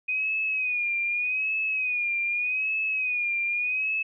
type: tone with vibrato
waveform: sine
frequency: 2489 Hz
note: D#7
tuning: in tune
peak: -24 dBFS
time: 0.08-4.03 s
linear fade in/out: 10 ms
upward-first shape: sine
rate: 0.83 Hz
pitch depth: 75 cents each way
effects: none